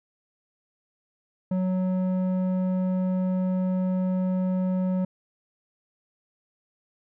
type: tone with low-pass filter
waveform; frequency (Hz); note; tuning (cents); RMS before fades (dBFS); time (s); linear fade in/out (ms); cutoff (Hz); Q
square; 185; F#3; 0; -25; 1.51-5.05; 5; 610; 0.77
effects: none